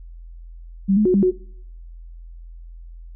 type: tone with pitch steps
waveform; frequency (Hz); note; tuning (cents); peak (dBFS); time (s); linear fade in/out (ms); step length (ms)
sine; 194.5 / 211.9 / 365.9 / 198.2 / 367.7; G3 / G#3 / F#4 / G3 / F#4; -13 / +35 / -19 / +19 / -11; -13; 0.88-1.315; 20; 87
effects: noise-tail reverb RT60 0.7 s tail -23 dB re dry + added 42 Hz sine -36 dBFS peak until 3.15 s